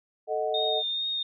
sine chord, D# diminished, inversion second, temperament equal, 440 / 622.3 / 740 Hz, A4 / D#5 / F#5, 0 / 0 / 0 cents, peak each -30 / -29 / -31 dBFS, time 0.27-0.83 s, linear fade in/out 50 ms
sine tone with vibrato, 3672 Hz, A#7, 27 cents flat, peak -27 dBFS, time 0.54-1.23 s, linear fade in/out 5 ms, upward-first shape triangle, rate 2.3 Hz, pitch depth 25 cents each way
effects none

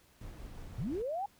brown noise with tremolo, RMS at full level -45 dBFS, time 0.21-1.02 s, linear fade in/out 2 ms, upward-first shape sine, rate 5.7 Hz, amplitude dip 25%
sine linear sweep, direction up, 92.5 to 831 Hz, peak -33 dBFS, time 0.78-1.26 s, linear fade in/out 5 ms
effects pink hiss -65 dBFS RMS until 1.39 s

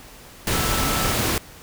sine tone in noise, 1318.5 Hz, E6, in tune, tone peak -29 dBFS, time 0.53-1.14 s, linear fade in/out 2 ms, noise pink, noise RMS -22 dBFS, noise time 0.47-1.38 s, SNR -10 dB, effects pink hiss -44 dBFS RMS until 1.62 s

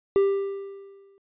triangle tone with exponential decay, 394.7 Hz, G4, 12 cents sharp, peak -13 dBFS, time 0.16-1.18 s, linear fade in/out 0 ms, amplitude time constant 220 ms, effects resampled to 8000 Hz

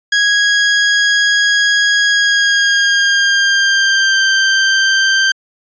sawtooth tone with pitch glide, 1653 to 1568.4 Hz, G#6 to G6, -9 to 0 cents, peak -6 dBFS, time 0.12-5.32 s, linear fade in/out 5 ms, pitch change -91 cents, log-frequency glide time 2.1-4.25 s, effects resampled to 16000 Hz

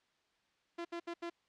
sawtooth tone bursts at uneven times, 341.3 Hz, F4, 40 cents flat, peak -35 dBFS, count 4, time 0.78-0.85 / 0.92-1 / 1.07-1.14 / 1.22-1.3 s, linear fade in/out 10 ms, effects white hiss -75 dBFS RMS until 1.48 s + low-pass 4000 Hz 12 dB/octave

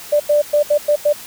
sine tone bursts at uneven times, 590 Hz, D5, 8 cents sharp, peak -10 dBFS, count 6, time 0.12-0.2 / 0.29-0.42 / 0.53-0.63 / 0.7-0.78 / 0.88-0.96 / 1.05-1.13 s, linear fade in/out 10 ms, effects white hiss -35 dBFS RMS until 1.26 s

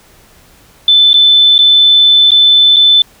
sine tone with dropouts, 3519 Hz, A7, in tune, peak -3 dBFS, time 0.88-3.02 s, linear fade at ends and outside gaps 2 ms, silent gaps 1.132-1.141 / 1.581-1.589 / 2.307-2.317 / 2.762-2.766 s, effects pink hiss -44 dBFS RMS until 3.2 s

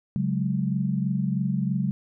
sine chord, C# suspended fourth, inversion none, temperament just, 138.59 / 184.79 / 207.9 Hz, C#3 / F#3 / G#3, 0 / -2 / +2 cents, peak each -27 / -26 / -28 dBFS, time 0.16-1.91 s, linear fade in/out 0 ms, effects none

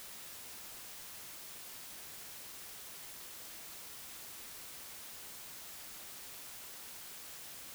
silence, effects white hiss -49 dBFS RMS until 7.74 s

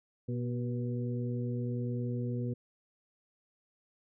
harmonic tone with a mistuned harmonic, 121.4 Hz, B2, 29 cents flat, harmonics 1 / 2 / 3 / 4, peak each -33 / -37 / -43 / -43 dBFS, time 0.28-2.54 s, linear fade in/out 10 ms, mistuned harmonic 3, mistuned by +41 cents, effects none

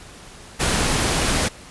pink noise, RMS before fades -20 dBFS, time 0.59-1.49 s, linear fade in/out 20 ms, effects pink hiss -42 dBFS RMS until 1.7 s + resampled to 24000 Hz

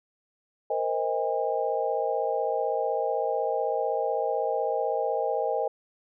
sine tone cluster, 464.1 / 520 / 630 / 809 Hz, A#4 / C5 / D#5 / G#5, -8 / -11 / +21 / -46 cents, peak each -30 dBFS, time 0.7-5.68 s, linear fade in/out 5 ms, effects none

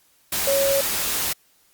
sine tone in noise, 553 Hz, C#5, 4 cents flat, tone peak -18 dBFS, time 0.47-0.81 s, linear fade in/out 5 ms, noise white, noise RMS -24 dBFS, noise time 0.32-1.33 s, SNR +3 dB, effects white hiss -60 dBFS RMS until 1.73 s + Opus 48 kbps

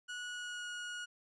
30% pulse tone with pitch glide, 1463 to 1447.9 Hz, F#6 to F#6, -20 to -38 cents, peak -38 dBFS, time 0.08-1.06 s, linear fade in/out 20 ms, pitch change -18 cents, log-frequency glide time 0.27-0.68 s, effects resampled to 22050 Hz

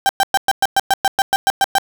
35% pulse tone bursts, 784 Hz, G5, in tune, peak -9 dBFS, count 13, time 0.06-1.783 s, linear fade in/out 0 ms, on 31 ms, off 110 ms, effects none

